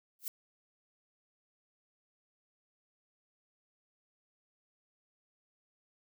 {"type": "noise with exponential growth", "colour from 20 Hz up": "violet", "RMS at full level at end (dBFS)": -32, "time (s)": [0.19, 0.28], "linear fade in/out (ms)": 1, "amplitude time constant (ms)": 18, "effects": []}